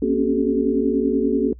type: tone cluster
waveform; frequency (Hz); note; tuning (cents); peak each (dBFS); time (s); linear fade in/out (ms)
sine; 233.9 / 269.7 / 280.2 / 378.2 / 429.3; A#3 / C#4 / C#4 / F#4 / A4; +6 / -47 / +19 / +38 / -43; -23; 0.02-1.53; 5
effects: noise-tail reverb RT60 0.1 s tail -25 dB re dry + added 60 Hz sine -38 dBFS peak until 1.59 s